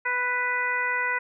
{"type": "harmonic tone", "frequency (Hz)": 495, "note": "B4", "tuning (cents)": 4, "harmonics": [1, 2, 3, 4, 5], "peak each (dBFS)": [-37, -30, -28, -27, -35], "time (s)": [0.05, 1.19], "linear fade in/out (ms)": 10, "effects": []}